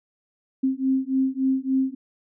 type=beating tone pair; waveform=sine; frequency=262.9 / 266.4 Hz; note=C4 / C4; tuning=+8 / +31 cents; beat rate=3.5 Hz; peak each=-23 dBFS; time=0.63-1.95 s; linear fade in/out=10 ms; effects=none